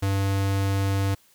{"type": "tone", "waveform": "square", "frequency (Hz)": 98, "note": "G2", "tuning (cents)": 0, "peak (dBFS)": -22, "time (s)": [0.02, 1.15], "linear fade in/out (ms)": 10, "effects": ["white hiss -59 dBFS RMS until 1.34 s"]}